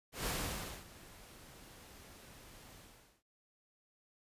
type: noise with ADSR envelope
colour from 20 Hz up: pink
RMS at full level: -36 dBFS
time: 0.12-3.23 s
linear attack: 150 ms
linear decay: 570 ms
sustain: -20 dB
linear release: 480 ms
effects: resampled to 32000 Hz